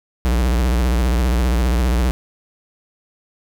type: tone with vibrato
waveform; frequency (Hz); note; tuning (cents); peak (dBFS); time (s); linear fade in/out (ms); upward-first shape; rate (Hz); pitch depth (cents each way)
square; 60.7; B1; -29; -15; 0.25-2.11; 0; sine; 15; 150
effects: none